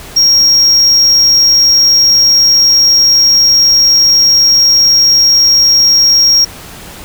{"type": "tone", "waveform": "triangle", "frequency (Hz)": 5588, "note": "F8", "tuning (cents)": 0, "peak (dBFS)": -3, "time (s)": [0.16, 6.45], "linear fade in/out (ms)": 10, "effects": ["pink hiss -30 dBFS RMS until 7.04 s"]}